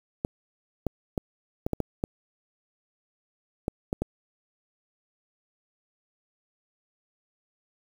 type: clicks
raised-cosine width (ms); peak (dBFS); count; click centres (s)
2; -13; 10; 0.249 / 0.867 / 1.178 / 1.665 / 1.733 / 1.803 / 2.039 / 3.681 / 3.929 / 4.02
effects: 7-bit